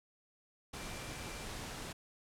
sine tone in noise, 2359 Hz, D7, 7 cents sharp, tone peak -54 dBFS, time 0.76-1.45 s, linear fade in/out 10 ms, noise pink, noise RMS -44 dBFS, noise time 0.73-1.93 s, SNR -13 dB, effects low-pass 10000 Hz 12 dB/octave

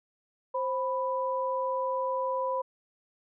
sine tone pair together, 526 / 990.7 Hz, C5 / B5, +9 / +5 cents, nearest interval major seventh, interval 1096 cents, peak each -30 / -30 dBFS, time 0.54-2.62 s, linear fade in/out 10 ms, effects none

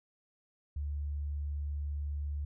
sine tone, 72.7 Hz, D2, 17 cents flat, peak -33 dBFS, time 0.76-2.45 s, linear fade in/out 5 ms, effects none

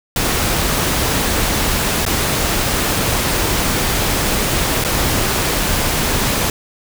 pink noise with dropouts, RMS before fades -17 dBFS, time 0.16-6.5 s, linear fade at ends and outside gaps 2 ms, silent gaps 2.052-2.063 / 4.84-4.847 s, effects none

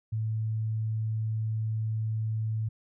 sine tone, 110 Hz, A2, in tune, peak -27 dBFS, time 0.12-2.69 s, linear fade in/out 10 ms, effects none

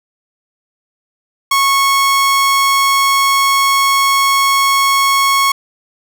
sawtooth tone, 1100 Hz, C#6, 14 cents flat, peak -6 dBFS, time 1.51-5.52 s, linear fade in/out 5 ms, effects none

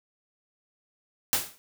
white noise with exponential decay, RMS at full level -21 dBFS, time 1.33-1.58 s, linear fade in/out 0 ms, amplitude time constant 53 ms, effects none

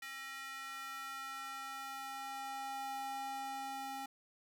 square tone with high-pass filter sweep, 269.9 Hz, C#4, 46 cents flat, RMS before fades -44 dBFS, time 0.02-4.06 s, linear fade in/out 5 ms, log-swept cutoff 1800 to 590 Hz, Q 2.5, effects none

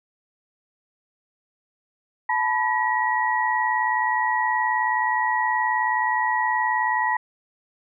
sine tone cluster, 869 / 988 / 1913 Hz, A5 / B5 / A#6, -22 / 0 / +44 cents, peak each -24 dBFS, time 2.29-7.17 s, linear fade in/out 5 ms, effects none

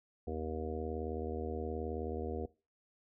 harmonic tone, 78.9 Hz, D#2, 25 cents sharp, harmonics 1 / 3 / 4 / 5 / 6 / 7 / 8 / 9, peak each -41 / -44 / -46 / -43 / -42 / -53 / -54 / -48 dBFS, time 0.27-2.46 s, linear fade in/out 5 ms, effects noise-tail reverb RT60 0.3 s tail -20 dB re dry

